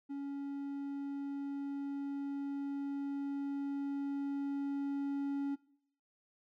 triangle tone with level ramp, 280 Hz, C#4, 18 cents sharp, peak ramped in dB -36 to -31 dBFS, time 0.09-5.56 s, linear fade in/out 20 ms, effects noise-tail reverb RT60 0.6 s tail -19 dB re dry

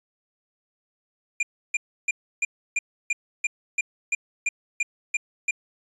square tone bursts, 2407 Hz, D7, 42 cents sharp, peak -21 dBFS, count 13, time 1.4-5.51 s, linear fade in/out 5 ms, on 30 ms, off 310 ms, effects resampled to 24000 Hz

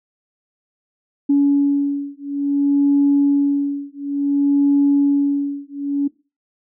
sine beating tone pair, 282.6 / 283.17 Hz, C#4 / C#4, +34 / +37 cents, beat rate 0.57 Hz, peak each -16 dBFS, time 1.29-6.08 s, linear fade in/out 10 ms, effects noise-tail reverb RT60 0.3 s tail -20 dB re dry + tanh soft clip ceiling -6 dBFS

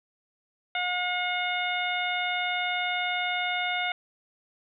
harmonic tone, 720 Hz, F#5, 47 cents flat, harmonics 1 / 2 / 3 / 4 / 5, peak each -31 / -33 / -30 / -36 / -35 dBFS, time 0.75-3.92 s, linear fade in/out 2 ms, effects none

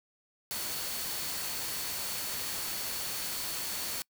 sine tone in noise, 4435 Hz, C#8, in tune, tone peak -43 dBFS, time 0.51-4.02 s, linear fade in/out 0 ms, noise white, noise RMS -36 dBFS, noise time 0.51-4.02 s, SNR -10 dB, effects noise-tail reverb RT60 0.1 s tail -26 dB re dry

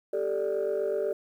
sine chord, G suspended second, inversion none, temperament equal, 392 / 440 / 587.3 Hz, G4 / A4 / D5, 0 / 0 / 0 cents, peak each -29 dBFS, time 0.13-1.13 s, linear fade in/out 5 ms, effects tanh soft clip ceiling -21 dBFS + 10-bit

